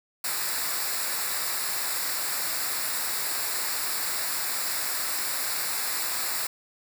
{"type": "noise with comb filter", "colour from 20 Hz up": "white", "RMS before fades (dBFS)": -29, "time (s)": [0.24, 6.47], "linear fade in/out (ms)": 5, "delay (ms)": 0.32, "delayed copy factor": -0.7, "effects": []}